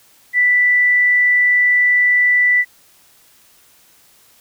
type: tone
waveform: sine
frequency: 1975.5 Hz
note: B6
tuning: in tune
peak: -10 dBFS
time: 0.33-2.65 s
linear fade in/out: 50 ms
effects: white hiss -51 dBFS RMS until 4.4 s

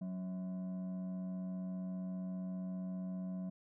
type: tone with frequency modulation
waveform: sine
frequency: 185 Hz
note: F#3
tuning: in tune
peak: -36 dBFS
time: 0.01-3.5 s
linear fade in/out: 10 ms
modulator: 465 Hz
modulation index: 0.33
effects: tanh soft clip ceiling -37 dBFS

